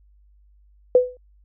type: tone with exponential decay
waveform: sine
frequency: 499.8 Hz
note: B4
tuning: 21 cents sharp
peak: -7 dBFS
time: 0.95-1.17 s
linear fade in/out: 2 ms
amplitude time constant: 47 ms
effects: added 50 Hz sine -52 dBFS peak until 1.44 s